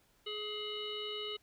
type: harmonic tone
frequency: 421.7 Hz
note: G#4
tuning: 26 cents sharp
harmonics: 1 / 3 / 5 / 7 / 9 / 10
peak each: -42 / -49 / -50 / -41 / -46 / -55 dBFS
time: 0.26-1.37 s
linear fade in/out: 10 ms
effects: pink hiss -70 dBFS RMS until 1.42 s